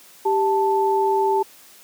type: tone pair together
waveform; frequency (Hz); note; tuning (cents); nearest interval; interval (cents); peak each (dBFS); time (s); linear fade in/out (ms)
sine; 392 / 880; G4 / A5; 0 / 0; octave + major second; 1400; -19; 0.25-1.43; 10
effects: white hiss -48 dBFS RMS until 1.83 s + high-pass 150 Hz 12 dB/octave